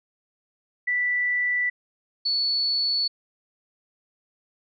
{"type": "tone pair in turn", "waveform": "sine", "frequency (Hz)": [1971, 4433], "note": ["B6", "C#8"], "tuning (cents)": [-4, -1], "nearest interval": "octave + major second", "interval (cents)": 1403, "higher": "second", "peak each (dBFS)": -21, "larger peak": "neither", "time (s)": [[0.87, 1.7], [2.25, 3.08]], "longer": "neither", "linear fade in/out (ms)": 10, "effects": []}